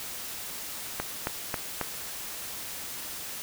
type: click train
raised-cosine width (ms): 0.5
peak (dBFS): -13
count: 4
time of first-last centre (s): 1-1.813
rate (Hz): 3.69
effects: white hiss -38 dBFS RMS until 3.42 s